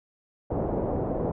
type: low-pass noise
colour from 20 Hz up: white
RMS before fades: -28 dBFS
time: 0.5-1.32 s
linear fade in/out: 10 ms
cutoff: 640 Hz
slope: 24 dB/octave
effects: none